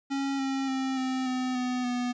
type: tone with pitch steps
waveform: square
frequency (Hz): 274.7 / 269.7 / 264.7 / 259.9 / 255.1 / 250.5 / 245.9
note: C#4 / C#4 / C4 / C4 / C4 / B3 / B3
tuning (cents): -16 / -47 / +20 / -11 / -44 / +25 / -7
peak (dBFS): -28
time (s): 0.1-2.13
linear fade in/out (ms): 20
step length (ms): 290
effects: resampled to 16000 Hz + 11-bit